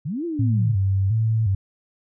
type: linear two-way sweep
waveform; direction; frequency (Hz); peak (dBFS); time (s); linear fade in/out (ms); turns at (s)
sine; up then down; 123.47 to 351 to 123.47; -24; 0.05-0.74; 10; 0.25
type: tone with vibrato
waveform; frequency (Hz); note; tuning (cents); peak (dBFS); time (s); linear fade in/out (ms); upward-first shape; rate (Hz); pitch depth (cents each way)
sine; 103.83; G#2; 0; -17; 0.39-1.55; 5; square; 1.4; 120
effects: none